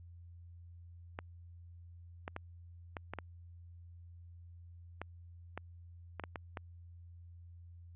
clicks, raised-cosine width 0.5 ms, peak -25 dBFS, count 12, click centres 1.189 / 2.279 / 2.364 / 2.968 / 3.136 / 3.187 / 5.016 / 5.576 / 6.197 / 6.238 / 6.358 / 6.572 s, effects added 86 Hz sine -51 dBFS peak until 7.95 s + resampled to 8000 Hz

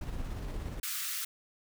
brown noise with tremolo, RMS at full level -36 dBFS, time 0.01-0.8 s, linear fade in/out 5 ms, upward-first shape square, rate 17 Hz, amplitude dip 30%
white high-pass noise, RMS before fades -36 dBFS, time 0.83-1.25 s, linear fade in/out 5 ms, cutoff 1200 Hz, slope 48 dB/octave
effects none

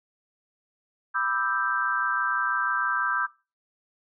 sine chord, E minor seventh, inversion second, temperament equal with one note detuned, 987.8 / 1192.4 / 1318.5 / 1568 Hz, B5 / D6 / E6 / G6, 0 / +26 / 0 / 0 cents, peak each -32 / -29 / -29 / -26 dBFS, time 1.14-3.27 s, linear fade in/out 20 ms, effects noise-tail reverb RT60 0.3 s tail -21 dB re dry

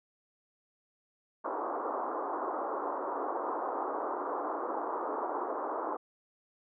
white band-pass noise, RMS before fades -35 dBFS, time 1.44-5.97 s, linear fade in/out 10 ms, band 290 to 1200 Hz, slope 48 dB/octave, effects none

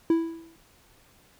triangle tone with exponential decay, 329.6 Hz, E4, in tune, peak -14 dBFS, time 0.1-0.56 s, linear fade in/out 2 ms, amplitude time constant 100 ms, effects pink hiss -59 dBFS RMS until 1.39 s

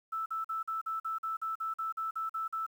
sine tone bursts, 1318.5 Hz, E6, in tune, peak -32 dBFS, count 14, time 0.12-2.665 s, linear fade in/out 10 ms, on 140 ms, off 45 ms, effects 10-bit

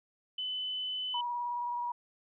sine tone, 3016 Hz, F#7, 32 cents sharp, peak -33 dBFS, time 0.38-1.21 s, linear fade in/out 5 ms
sine tone with vibrato, 963 Hz, B5, 44 cents flat, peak -32 dBFS, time 1.14-1.92 s, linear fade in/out 5 ms, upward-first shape sine, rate 19 Hz, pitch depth 22 cents each way
effects none

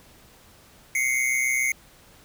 square tone pair together, 2090 / 2217 Hz, C7 / C#7, -2 / 0 cents, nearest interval minor second, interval 102 cents, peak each -25 dBFS, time 0.95-1.72 s, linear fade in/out 2 ms, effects pink hiss -53 dBFS RMS until 2.24 s

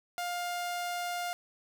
sawtooth tone, 705 Hz, F5, 16 cents sharp, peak -29 dBFS, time 0.18-1.33 s, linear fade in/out 0 ms, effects none

